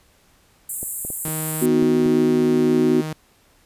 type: high-pass noise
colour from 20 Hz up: pink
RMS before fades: -27 dBFS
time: 0.69-1.66 s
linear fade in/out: 5 ms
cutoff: 7500 Hz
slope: 96 dB/octave
type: clicks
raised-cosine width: 2 ms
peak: -21 dBFS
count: 6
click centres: 0.83 / 1.05 / 1.103 / 1.281 / 1.826 / 2.061 s
type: tone with pitch glide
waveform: sawtooth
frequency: 156.9 to 155.91 Hz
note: D#3 to D#3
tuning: +15 to +4 cents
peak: -22 dBFS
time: 1.25-3.13 s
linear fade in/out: 2 ms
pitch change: -11 cents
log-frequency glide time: 2.25-2.49 s
type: chord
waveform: sine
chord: B major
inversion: none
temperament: equal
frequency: 246.9 / 311.1 / 370 Hz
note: B3 / D#4 / F#4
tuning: 0 / 0 / 0 cents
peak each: -18 / -22 / -18 dBFS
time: 1.61-3.02 s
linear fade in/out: 20 ms
effects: pink hiss -57 dBFS RMS until 3.65 s + resampled to 32000 Hz